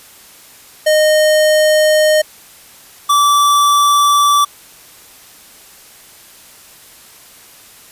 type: tone pair in turn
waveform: square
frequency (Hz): 616 / 1159.8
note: D#5 / D6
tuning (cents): -17 / -22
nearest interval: major seventh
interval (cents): 1095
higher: second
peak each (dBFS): -9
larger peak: neither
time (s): 0.86-2.22 / 3.09-4.45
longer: neither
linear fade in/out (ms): 10
effects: white hiss -41 dBFS RMS until 7.91 s + resampled to 32000 Hz